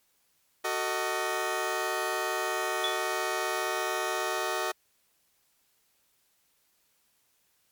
15% pulse chord, D# diminished, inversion first, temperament just, 373.4 / 448 / 622.3 Hz, F#4 / A4 / D#5, +16 / +31 / 0 cents, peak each -26 / -28 / -26 dBFS, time 0.64-4.72 s, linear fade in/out 10 ms
sine tone with exponential decay, 3438 Hz, A7, 41 cents flat, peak -25 dBFS, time 2.84-3.08 s, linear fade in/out 1 ms, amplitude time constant 52 ms
effects white hiss -70 dBFS RMS until 7.71 s + MP3 96 kbps

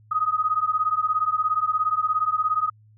sine beating tone pair, 1244.5 / 1261.5 Hz, D#6 / D#6, 0 / +23 cents, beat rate 17 Hz, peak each -23 dBFS, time 0.11-2.7 s, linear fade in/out 10 ms, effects added 107 Hz sine -51 dBFS peak until 2.97 s

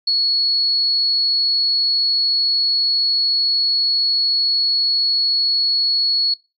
sine tone, 4367 Hz, C#8, 27 cents flat, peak -14 dBFS, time 0.07-6.34 s, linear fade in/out 5 ms, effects noise-tail reverb RT60 0.3 s tail -24 dB re dry + MP3 64 kbps

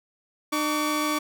sawtooth tone pair together, 302.3 / 1140.4 Hz, D#4 / C#6, -50 / +49 cents, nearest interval octave + major seventh, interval 2299 cents, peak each -22 / -23 dBFS, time 0.52-1.19 s, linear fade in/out 10 ms, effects none

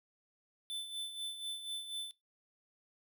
square tone with tremolo, 3520 Hz, A7, in tune, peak -37 dBFS, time 0.7-2.11 s, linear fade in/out 0 ms, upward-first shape sine, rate 4.1 Hz, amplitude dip 60%, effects noise-tail reverb RT60 0.2 s tail -21 dB re dry

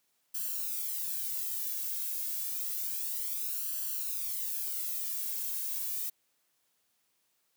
violet noise with flanger, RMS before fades -35 dBFS, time 0.34-6.1 s, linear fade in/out 10 ms, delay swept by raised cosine 0.67 to 1.87 ms, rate 0.29 Hz, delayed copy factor +0.8, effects white hiss -75 dBFS RMS until 7.56 s + high-pass 100 Hz 12 dB/octave

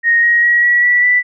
sine tone with pitch steps, 1864.7 / 1886.4 / 1908.3 / 1930.5 / 1952.9 / 1975.6 Hz, A#6 / A#6 / A#6 / B6 / B6 / B6, 0 / +20 / +40 / -40 / -20 / 0 cents, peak -8 dBFS, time 0.03-1.23 s, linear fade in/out 50 ms, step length 200 ms, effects none

